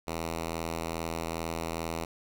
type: tone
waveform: 5% pulse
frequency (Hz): 82.41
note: E2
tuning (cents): 0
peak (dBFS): -21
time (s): 0.07-2.05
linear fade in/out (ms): 5
effects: none